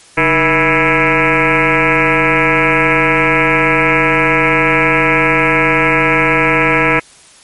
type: tone with frequency modulation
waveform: sine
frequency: 1318.5 Hz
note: E6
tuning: in tune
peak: -8 dBFS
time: 0.17-7 s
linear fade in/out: 10 ms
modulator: 168 Hz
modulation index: 6.8
effects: white hiss -42 dBFS RMS until 7.43 s + MP3 48 kbps